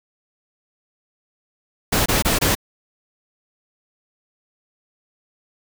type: noise bursts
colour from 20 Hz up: pink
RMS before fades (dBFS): -18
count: 4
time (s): 1.92-2.552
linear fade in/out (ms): 10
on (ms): 140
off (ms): 24
effects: none